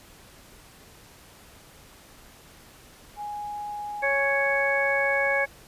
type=tone; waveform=sine; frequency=830 Hz; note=G#5; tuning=1 cent flat; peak=-31 dBFS; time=3.16-5.47 s; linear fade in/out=50 ms
type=harmonic tone; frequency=554.4 Hz; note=C#5; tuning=in tune; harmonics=1 / 2 / 3 / 4; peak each=-26 / -36 / -26 / -26 dBFS; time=4.02-5.46 s; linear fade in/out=20 ms
effects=pink hiss -51 dBFS RMS until 5.67 s + resampled to 32000 Hz